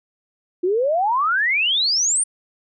sine exponential sweep, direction up, 343.7 to 9360 Hz, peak -16 dBFS, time 0.63-2.24 s, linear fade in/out 10 ms, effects none

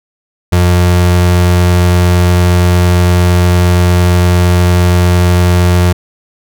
35% pulse tone, 88.7 Hz, F2, 27 cents sharp, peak -4 dBFS, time 0.52-5.93 s, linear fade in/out 10 ms, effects none

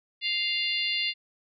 harmonic tone with a mistuned harmonic, 698.5 Hz, F5, in tune, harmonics 3 / 4 / 5 / 6 / 7, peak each -32 / -29 / -33 / -33 / -36 dBFS, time 0.21-1.14 s, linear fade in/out 50 ms, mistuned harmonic 7, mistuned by -61 cents, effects none

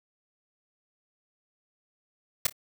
white noise with echo, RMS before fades -23 dBFS, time 2.45-2.47 s, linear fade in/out 5 ms, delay 28 ms, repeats 2, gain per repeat -14 dB, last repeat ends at 2.526 s, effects none

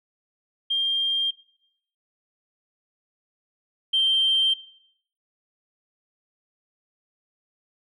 sine tone pair in turn, 3196 / 3143 Hz, G7 / G7, +33 / +4 cents, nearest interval unison, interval 29 cents, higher first, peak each -20 / -17 dBFS, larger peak second, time 0.7-1.31 / 3.93-4.54 s, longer neither, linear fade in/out 10 ms, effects noise-tail reverb RT60 0.7 s tail -19 dB re dry + tanh soft clip ceiling -13 dBFS

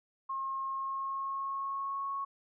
sine tone with pitch glide, 1075 to 1102.7 Hz, C6 to C#6, +47 to -9 cents, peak -33 dBFS, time 0.29-2.25 s, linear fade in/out 10 ms, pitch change +44 cents, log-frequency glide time 0.66-2.09 s, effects none

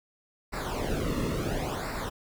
brown noise with flanger, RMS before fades -31 dBFS, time 0.52-2.1 s, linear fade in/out 20 ms, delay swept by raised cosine 0.31 to 1.31 ms, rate 0.72 Hz, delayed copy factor -0.8, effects none

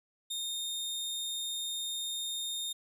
sawtooth tone, 3667 Hz, A#7, 29 cents flat, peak -31 dBFS, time 0.3-2.73 s, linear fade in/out 10 ms, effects resampled to 32000 Hz

